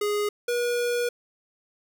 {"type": "tone pair in turn", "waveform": "square", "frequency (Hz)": [414.6, 481.9], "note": ["G#4", "B4"], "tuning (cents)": [-3, -43], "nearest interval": "minor third", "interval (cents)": 260, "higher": "second", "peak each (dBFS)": -24, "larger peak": "neither", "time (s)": [[0.01, 0.29], [0.48, 1.09]], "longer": "second", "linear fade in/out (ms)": 5, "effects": []}